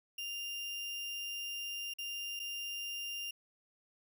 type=tone with dropouts; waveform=35% pulse; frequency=2798 Hz; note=F7; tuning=3 cents sharp; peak=-37 dBFS; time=0.18-3.31 s; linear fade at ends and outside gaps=5 ms; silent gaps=1.938-1.985 / 2.394-2.398 s; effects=none